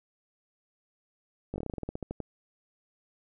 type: slowing click train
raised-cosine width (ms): 2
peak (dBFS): -21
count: 15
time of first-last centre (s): 1.54-2.203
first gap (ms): 19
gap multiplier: 1.13
effects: none